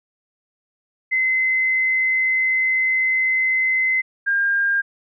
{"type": "tone pair in turn", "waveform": "sine", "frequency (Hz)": [2052, 1606.7], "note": ["C7", "G6"], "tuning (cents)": [-34, 42], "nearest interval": "major third", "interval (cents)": 424, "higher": "first", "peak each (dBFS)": -16, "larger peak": "neither", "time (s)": [[1.11, 4.02], [4.26, 4.82]], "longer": "first", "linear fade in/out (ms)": 20, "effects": []}